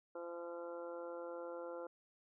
harmonic tone, 171.4 Hz, F3, 32 cents flat, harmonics 2 / 3 / 4 / 5 / 6 / 7 / 8, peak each -50 / -45 / -58 / -56 / -58 / -63 / -55 dBFS, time 0.15-1.87 s, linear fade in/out 5 ms, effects none

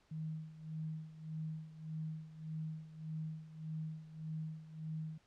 sine tone with tremolo, 157.5 Hz, D#3, 21 cents sharp, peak -38 dBFS, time 0.11-5.18 s, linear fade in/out 5 ms, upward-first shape sine, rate 1.7 Hz, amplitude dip 80%, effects pink hiss -72 dBFS RMS until 5.26 s + low-pass 6000 Hz 12 dB/octave

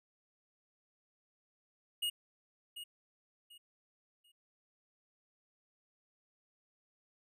square tone with echo, 2871 Hz, F7, 47 cents sharp, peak -33 dBFS, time 2.02-2.1 s, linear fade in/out 10 ms, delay 740 ms, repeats 3, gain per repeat -11 dB, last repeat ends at 4.32 s, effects none

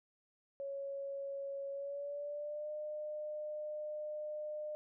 sine tone with pitch glide, 554.4 to 604.6 Hz, C#5 to D#5, 0 to -50 cents, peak -39 dBFS, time 0.6-4.75 s, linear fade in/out 0 ms, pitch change +150 cents, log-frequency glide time 1.71-2.7 s, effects none

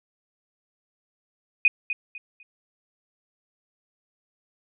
sine tone with echo, 2489 Hz, D#7, in tune, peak -13 dBFS, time 1.65-1.68 s, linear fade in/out 2 ms, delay 250 ms, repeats 3, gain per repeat -11 dB, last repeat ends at 2.43 s, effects none

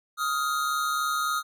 square tone pair together, 1253.3 / 1396.9 Hz, D#6 / F6, +12 / 0 cents, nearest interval major second, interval 188 cents, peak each -27 / -31 dBFS, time 0.17-1.43 s, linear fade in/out 50 ms, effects none

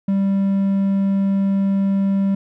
triangle tone, 196 Hz, G3, in tune, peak -13 dBFS, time 0.08-2.35 s, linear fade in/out 5 ms, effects none

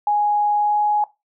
sine tone with pitch glide, 830.6 to 835.9 Hz, G#5 to G#5, 0 to +11 cents, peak -15 dBFS, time 0.07-1.04 s, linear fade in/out 2 ms, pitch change +11 cents, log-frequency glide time 0.56-0.79 s, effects noise-tail reverb RT60 0.2 s tail -17 dB re dry

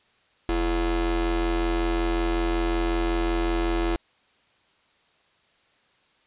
45% pulse ring-modulated tone, 189.7 Hz, F#3, 43 cents sharp, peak -19 dBFS, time 0.49-3.96 s, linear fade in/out 0 ms, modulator 147 Hz, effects white hiss -63 dBFS RMS until 6.26 s + resampled to 8000 Hz

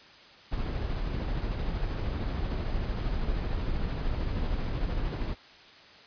brown noise with tremolo, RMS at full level -29 dBFS, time 0.51-5.35 s, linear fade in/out 20 ms, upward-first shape sine, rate 13 Hz, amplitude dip 30%, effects white hiss -52 dBFS RMS until 6.06 s + resampled to 11025 Hz

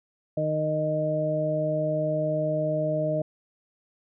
harmonic tone, 154.3 Hz, D#3, 14 cents flat, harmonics 1 / 2 / 3 / 4, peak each -29 / -33 / -36 / -25 dBFS, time 0.37-3.22 s, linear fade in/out 5 ms, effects none

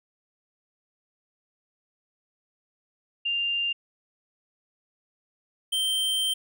sine / square tone pair in turn, 2794 / 3131 Hz, F7 / G7, 0 / -3 cents, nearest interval major second, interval 197 cents, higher second, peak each -24 dBFS, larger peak neither, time 3.25-3.73 / 5.72-6.34 s, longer second, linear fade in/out 10 ms, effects none

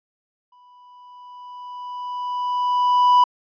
triangle tone with exponential growth, 987.8 Hz, B5, in tune, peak -8 dBFS, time 0.52-3.24 s, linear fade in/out 5 ms, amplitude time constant 590 ms, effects resampled to 11025 Hz

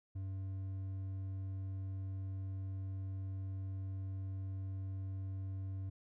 triangle tone with hard clipping, 96 Hz, G2, 36 cents flat, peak -40 dBFS, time 0.15-5.9 s, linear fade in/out 10 ms, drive 7 dB, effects none

